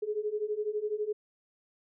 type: beating tone pair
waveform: sine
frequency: 415.3 / 427.3 Hz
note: G#4 / G#4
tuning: 0 / +49 cents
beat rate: 12 Hz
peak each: -34 / -32 dBFS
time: 0.02-1.13 s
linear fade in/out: 10 ms
effects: none